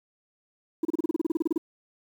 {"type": "tone bursts", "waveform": "sine", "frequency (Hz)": 325.5, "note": "E4", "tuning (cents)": -22, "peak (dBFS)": -19, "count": 15, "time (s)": [0.83, 1.579], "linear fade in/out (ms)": 5, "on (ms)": 21, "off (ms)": 31, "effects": ["tanh soft clip ceiling -20 dBFS", "9-bit"]}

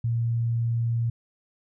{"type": "tone", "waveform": "sine", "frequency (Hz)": 116.54, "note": "A#2", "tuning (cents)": 0, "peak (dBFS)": -22, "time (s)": [0.04, 1.1], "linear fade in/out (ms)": 5, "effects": []}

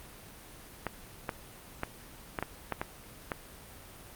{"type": "clicks", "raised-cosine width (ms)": 0.5, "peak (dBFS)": -16, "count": 8, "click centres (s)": [0.867, 1.292, 1.834, 2.388, 2.426, 2.723, 2.815, 3.318], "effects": ["pink hiss -50 dBFS RMS until 4.15 s", "Opus 32 kbps"]}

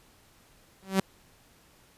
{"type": "tone with exponential growth", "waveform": "sawtooth", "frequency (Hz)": 191.8, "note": "G3", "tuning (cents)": -37, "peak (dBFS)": -15, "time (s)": [0.82, 1], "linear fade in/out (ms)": 5, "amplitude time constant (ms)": 39, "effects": ["pink hiss -60 dBFS RMS until 1.97 s", "resampled to 32000 Hz"]}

